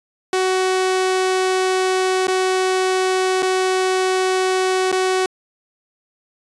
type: tone with dropouts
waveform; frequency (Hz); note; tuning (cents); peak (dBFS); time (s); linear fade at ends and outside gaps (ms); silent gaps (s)
sawtooth; 373.8; F#4; +18; -12; 0.33-5.26; 2; 2.271-2.281 / 3.423-3.428 / 4.917-4.925
effects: resampled to 22050 Hz